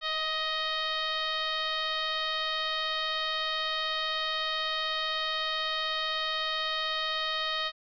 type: tone with frequency modulation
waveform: sine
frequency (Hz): 2500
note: D#7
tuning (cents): +8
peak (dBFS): -28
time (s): 0.01-7.72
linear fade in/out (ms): 50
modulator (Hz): 623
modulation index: 2.8
effects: none